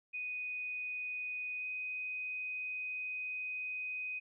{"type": "tone with pitch glide", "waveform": "sine", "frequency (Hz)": [2489, 2503], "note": ["D#7", "D#7"], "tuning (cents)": [0, 10], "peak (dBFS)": -37, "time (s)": [0.13, 4.2], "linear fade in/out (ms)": 20, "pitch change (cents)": 10, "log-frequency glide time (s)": [1.58, 1.64], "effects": []}